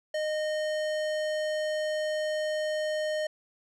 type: tone with low-pass filter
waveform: square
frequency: 615 Hz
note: D#5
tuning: 20 cents flat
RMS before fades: -30 dBFS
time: 0.14-3.27 s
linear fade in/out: 5 ms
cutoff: 7000 Hz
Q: 0.53
effects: none